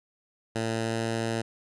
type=tone with pitch glide; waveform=10% pulse; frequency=113 to 113.72 Hz; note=A2 to A#2; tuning=+47 to -42 cents; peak=-19 dBFS; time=0.55-1.42 s; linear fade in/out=10 ms; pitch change=+11 cents; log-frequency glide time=0.79-0.99 s; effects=resampled to 24000 Hz